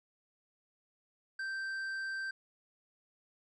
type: tone with tanh clipping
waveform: sine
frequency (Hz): 1564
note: G6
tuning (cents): -4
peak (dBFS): -37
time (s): 1.39-2.31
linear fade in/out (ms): 5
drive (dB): 7
effects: none